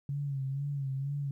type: tone with vibrato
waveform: sine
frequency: 138.59 Hz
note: C#3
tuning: in tune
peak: -31 dBFS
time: 0.09-1.31 s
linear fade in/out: 2 ms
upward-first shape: sine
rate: 2.1 Hz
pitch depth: 62 cents each way
effects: 12-bit